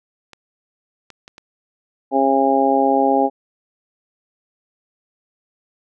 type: clicks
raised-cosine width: 0.2 ms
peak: -22 dBFS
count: 4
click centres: 0.333 / 1.103 / 1.279 / 1.381 s
type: harmonic tone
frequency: 135.8 Hz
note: C#3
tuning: 35 cents flat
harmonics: 2 / 3 / 4 / 5 / 6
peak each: -19 / -21 / -20 / -21 / -17 dBFS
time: 2.11-3.3 s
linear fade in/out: 50 ms
effects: none